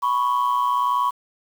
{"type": "tone pair together", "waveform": "sine", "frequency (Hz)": [987.8, 1108.8], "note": ["B5", "C#6"], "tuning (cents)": [0, 0], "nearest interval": "major second", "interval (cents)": 200, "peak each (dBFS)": -19, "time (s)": [0.02, 1.11], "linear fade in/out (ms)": 20, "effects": ["tanh soft clip ceiling -14 dBFS", "7-bit"]}